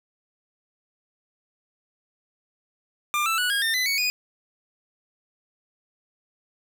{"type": "tone with pitch steps", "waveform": "25% pulse", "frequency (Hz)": [1195, 1325.9, 1471.2, 1632.4, 1811.3, 2010, 2230, 2474], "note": ["D6", "E6", "F#6", "G#6", "A6", "B6", "C#7", "D#7"], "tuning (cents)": [30, 10, -10, -30, 50, 30, 10, -10], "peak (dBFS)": -18, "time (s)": [3.14, 4.1], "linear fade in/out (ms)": 0, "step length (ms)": 120, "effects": []}